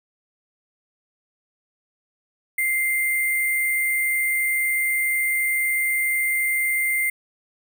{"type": "tone with sample-and-hold", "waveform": "sine", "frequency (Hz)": 2092, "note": "C7", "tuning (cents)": -1, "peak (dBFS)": -19, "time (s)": [2.58, 7.1], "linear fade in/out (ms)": 5, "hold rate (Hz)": 11025, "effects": []}